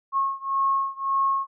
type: beating tone pair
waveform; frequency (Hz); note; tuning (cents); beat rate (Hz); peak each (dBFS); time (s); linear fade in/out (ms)
sine; 1088 / 1089.8; C#6 / C#6; -33 / -30; 1.8; -24 / -25; 0.12-1.47; 50
effects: none